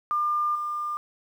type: tone with level steps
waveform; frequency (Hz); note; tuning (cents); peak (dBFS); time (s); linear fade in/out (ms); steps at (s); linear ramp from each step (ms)
sine; 1200; D6; +37; -22 / -27; 0.11-0.97; 0; 0.55; 5
effects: 9-bit